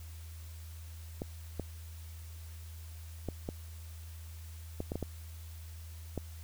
clicks, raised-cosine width 2 ms, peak -22 dBFS, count 9, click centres 1.219 / 1.597 / 3.287 / 3.489 / 4.804 / 4.919 / 4.956 / 5.027 / 6.177 s, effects added 81 Hz sine -44 dBFS peak until 6.43 s + white hiss -57 dBFS RMS until 6.43 s

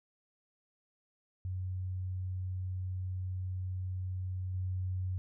sine tone with level steps, 92.5 Hz, F#2, in tune, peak -34 / -32 dBFS, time 1.45-5.18 s, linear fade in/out 0 ms, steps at 4.54 s, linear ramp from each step 2 ms, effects none

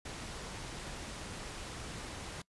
pink low-pass noise, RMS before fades -44 dBFS, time 0.05-2.42 s, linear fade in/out 5 ms, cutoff 10000 Hz, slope 12 dB/octave, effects noise-tail reverb RT60 0.1 s tail -22 dB re dry + resampled to 24000 Hz

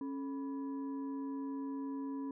sine tone with frequency modulation, 274.4 Hz, C#4, 17 cents flat, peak -37 dBFS, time 0.01-2.31 s, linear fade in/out 2 ms, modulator 712 Hz, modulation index 0.44, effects none

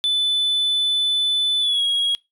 triangle tone with pitch glide, 3500 to 3305 Hz, A7 to G#7, -10 to -9 cents, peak -15 dBFS, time 0.04-2.15 s, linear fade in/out 0 ms, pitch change -99 cents, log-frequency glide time 1.6-1.82 s, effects noise-tail reverb RT60 0.2 s tail -25 dB re dry + tanh soft clip ceiling -11 dBFS

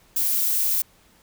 violet noise, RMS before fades -22 dBFS, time 0.16-0.82 s, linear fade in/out 5 ms, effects pink hiss -57 dBFS RMS until 1.22 s

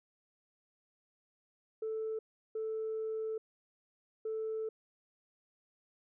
sine tone bursts at uneven times, 440 Hz, A4, in tune, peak -33 dBFS, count 3, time 1.82-2.19 / 2.55-3.38 / 4.25-4.69 s, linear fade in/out 5 ms, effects tanh soft clip ceiling -31 dBFS

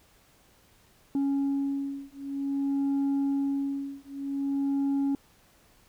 sine beating tone pair, 277.2 / 277.72 Hz, C#4 / C#4, 0 / +3 cents, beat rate 0.52 Hz, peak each -27 dBFS, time 1.15-5.15 s, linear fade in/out 2 ms, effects tanh soft clip ceiling -23 dBFS + pink hiss -61 dBFS RMS until 5.88 s

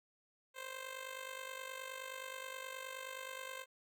10% pulse tone with amplitude modulation, 523.3 Hz, C5, in tune, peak -33 dBFS, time 0.54-3.66 s, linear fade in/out 50 ms, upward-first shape sine, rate 49.5 Hz, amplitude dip 70%, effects none

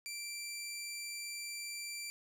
15% pulse tone, 2349 Hz, D7, in tune, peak -34 dBFS, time 0.06-2.1 s, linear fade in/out 0 ms, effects none

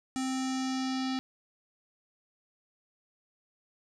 square tone with low-pass filter sweep, 261.6 Hz, C4, in tune, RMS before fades -32 dBFS, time 0.16-1.19 s, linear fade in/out 0 ms, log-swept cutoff 7800 to 4500 Hz, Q 2.6, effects none

